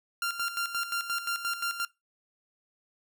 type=tone with tremolo; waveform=sawtooth; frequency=1388 Hz; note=F6; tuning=11 cents flat; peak=-24 dBFS; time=0.22-1.85 s; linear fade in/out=2 ms; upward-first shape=square; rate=5.7 Hz; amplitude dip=65%; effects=noise-tail reverb RT60 0.2 s tail -21 dB re dry